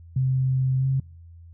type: tone with pitch glide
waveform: sine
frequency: 130.81 to 133.64 Hz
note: C3 to C3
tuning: 0 to +37 cents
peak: -19 dBFS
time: 0.16-1 s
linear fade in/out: 5 ms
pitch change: +37 cents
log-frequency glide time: 0.79-0.85 s
effects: noise-tail reverb RT60 0.5 s tail -26 dB re dry + added 84 Hz sine -43 dBFS peak until 1.53 s